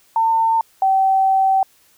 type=tone pair in turn; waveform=sine; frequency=902 / 769.5 Hz; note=A5 / G5; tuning=+43 / -32 cents; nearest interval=minor third; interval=275 cents; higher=first; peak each=-13 / -12 dBFS; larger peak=second; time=0.16-0.61 / 0.82-1.63 s; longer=second; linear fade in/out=2 ms; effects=white hiss -55 dBFS RMS until 1.97 s